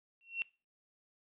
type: tone with exponential growth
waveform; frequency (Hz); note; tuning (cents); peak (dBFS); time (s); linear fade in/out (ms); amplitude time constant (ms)
sine; 2724; F7; -44; -29; 0.21-0.42; 0; 45
effects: noise-tail reverb RT60 0.3 s tail -21 dB re dry + resampled to 8000 Hz